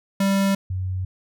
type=tone pair in turn; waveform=square / sine; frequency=196 / 92.98 Hz; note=G3 / F#2; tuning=0 / +9 cents; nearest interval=octave + minor second; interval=1291 cents; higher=first; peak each=-18 / -23 dBFS; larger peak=first; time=0.2-0.55 / 0.7-1.05 s; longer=neither; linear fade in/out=5 ms; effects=none